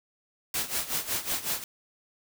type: noise with tremolo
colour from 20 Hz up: white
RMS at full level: -28 dBFS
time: 0.54-1.64 s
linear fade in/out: 2 ms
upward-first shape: sine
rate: 5.4 Hz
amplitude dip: 80%
effects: none